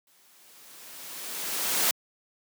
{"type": "noise with exponential growth", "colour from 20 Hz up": "white", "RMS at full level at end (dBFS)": -23, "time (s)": [0.07, 1.91], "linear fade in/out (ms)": 2, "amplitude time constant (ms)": 400, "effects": ["high-pass 200 Hz 12 dB/octave"]}